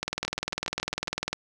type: two click trains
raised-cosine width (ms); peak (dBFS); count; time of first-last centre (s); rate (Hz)
0.2; -17 / -11; 7 / 27; 0.25-1.074 / 0.03-1.33; 7.28 / 20
effects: none